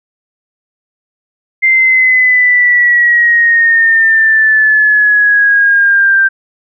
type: exponential sweep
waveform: sine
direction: down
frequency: 2093 to 1568 Hz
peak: -5 dBFS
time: 1.62-6.29 s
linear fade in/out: 20 ms
effects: none